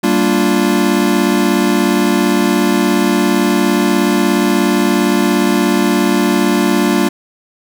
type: chord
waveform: square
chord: G minor seventh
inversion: none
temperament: equal with one note detuned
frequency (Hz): 196 / 233.1 / 292.8 / 349.2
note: G3 / Bb3 / D4 / F4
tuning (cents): 0 / 0 / -5 / 0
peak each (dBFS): -17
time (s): 0.03-7.09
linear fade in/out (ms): 10
effects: none